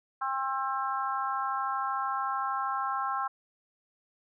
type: harmonic tone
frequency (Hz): 266.8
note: C4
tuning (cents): +34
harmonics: 3 / 4 / 5 / 6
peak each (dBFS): -34 / -32 / -33 / -42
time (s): 0.21-3.28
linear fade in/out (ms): 10
effects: none